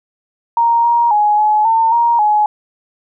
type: tone with pitch steps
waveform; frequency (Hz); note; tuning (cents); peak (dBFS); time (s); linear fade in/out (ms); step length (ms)
sine; 933 / 942 / 837 / 849 / 902 / 939 / 843; A#5 / A#5 / G#5 / G#5 / A5 / A#5 / G#5; +1 / +18 / +13 / +38 / +43 / +12 / +26; -9; 0.57-2.46; 2; 270
effects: none